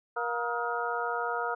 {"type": "harmonic tone with a mistuned harmonic", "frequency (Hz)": 237.1, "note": "A#3", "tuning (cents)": 30, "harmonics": [2, 3, 4, 5, 6], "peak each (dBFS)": [-35, -35, -35, -35, -35], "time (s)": [0.16, 1.55], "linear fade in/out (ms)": 10, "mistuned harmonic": 5, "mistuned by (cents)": 110, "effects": []}